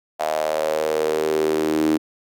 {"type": "tone with high-pass filter sweep", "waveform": "sawtooth", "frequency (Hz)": 77.9, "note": "D#2", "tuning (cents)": 3, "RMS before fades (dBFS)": -21, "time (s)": [0.19, 1.98], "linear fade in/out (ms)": 20, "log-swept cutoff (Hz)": [680, 300], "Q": 6.6, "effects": []}